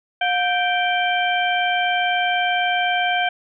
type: harmonic tone with a mistuned harmonic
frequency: 782 Hz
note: G5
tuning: 4 cents flat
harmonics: 1 / 2 / 3 / 4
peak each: -20 / -23 / -25 / -26 dBFS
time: 0.21-3.29 s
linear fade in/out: 5 ms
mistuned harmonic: 1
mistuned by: -150 cents
effects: none